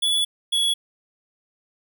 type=tone pair in turn; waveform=square; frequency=3422 / 3371 Hz; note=A7 / G#7; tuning=-49 / +25 cents; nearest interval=unison; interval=26 cents; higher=first; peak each=-19 dBFS; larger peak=neither; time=0.02-0.25 / 0.52-0.74 s; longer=first; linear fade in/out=10 ms; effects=none